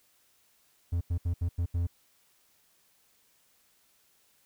triangle tone bursts at uneven times, 86.1 Hz, F2, 24 cents flat, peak -24 dBFS, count 6, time 0.92-1.01 / 1.1-1.18 / 1.25-1.34 / 1.41-1.49 / 1.58-1.66 / 1.74-1.87 s, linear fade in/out 10 ms, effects white hiss -67 dBFS RMS until 4.45 s

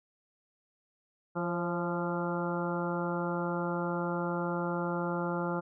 harmonic tone with a mistuned harmonic, 172.8 Hz, F3, 18 cents flat, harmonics 1 / 2 / 3 / 4 / 5 / 6 / 7 / 8, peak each -34 / -36 / -37 / -43 / -39 / -44 / -42 / -40 dBFS, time 1.35-5.61 s, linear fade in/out 20 ms, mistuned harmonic 3, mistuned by +36 cents, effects none

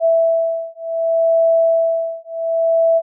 sine beating tone pair, 659.3 / 659.97 Hz, E5 / E5, 0 / +2 cents, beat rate 0.67 Hz, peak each -16 dBFS, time 0-3.02 s, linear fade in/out 50 ms, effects none

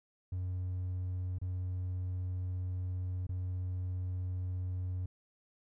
triangle tone with dropouts, 91.5 Hz, F#2, 19 cents flat, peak -31 dBFS, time 0.32-5.06 s, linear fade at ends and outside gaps 5 ms, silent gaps 1.385-1.415 / 3.268-3.291 s, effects tanh soft clip ceiling -28 dBFS

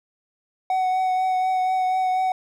triangle tone with vibrato, 746 Hz, F#5, 14 cents sharp, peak -17 dBFS, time 0.7-2.32 s, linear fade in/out 2 ms, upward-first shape triangle, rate 4.1 Hz, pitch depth 18 cents each way, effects none

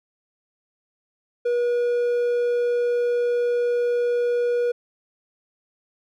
triangle tone, 482.1 Hz, B4, 42 cents flat, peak -17 dBFS, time 1.45-4.72 s, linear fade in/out 10 ms, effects none

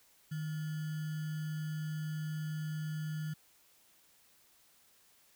sine tone with sample-and-hold, 154.8 Hz, D#3, 9 cents flat, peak -35 dBFS, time 0.31-3.34 s, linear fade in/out 10 ms, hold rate 1575 Hz, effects white hiss -66 dBFS RMS until 5.35 s

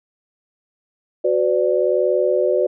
sine chord, B minor, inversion second, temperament equal with one note detuned, 370 / 506.3 / 587.3 Hz, F#4 / B4 / D5, 0 / +43 / 0 cents, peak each -19 dBFS, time 1.24-2.67 s, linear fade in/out 10 ms, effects none

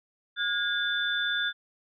sine tone cluster, 1439 / 1639 / 3528 Hz, F#6 / G#6 / A7, -49 / -23 / +4 cents, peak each -30 dBFS, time 0.36-1.53 s, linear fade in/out 50 ms, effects none

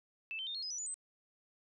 sine tone with pitch steps, 2637 / 3100 / 3644 / 4284 / 5036 / 5920 / 6959 / 8181 Hz, E7 / G7 / A#7 / C8 / D#8 / F#8 / A8 / C9, 0 / -20 / -40 / +40 / +20 / 0 / -20 / -40 cents, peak -38 dBFS, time 0.31-0.942 s, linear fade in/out 0 ms, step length 79 ms, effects none

